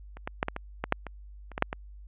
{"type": "clicks", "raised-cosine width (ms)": 0.5, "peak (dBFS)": [-29, -17, -10, -14, -18, -14, -7, -22, -29, -17, -6, -17], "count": 12, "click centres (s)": [0.17, 0.275, 0.429, 0.484, 0.564, 0.84, 0.924, 1.067, 1.517, 1.579, 1.624, 1.729], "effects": ["added 50 Hz sine -44 dBFS peak until 2.07 s", "resampled to 8000 Hz"]}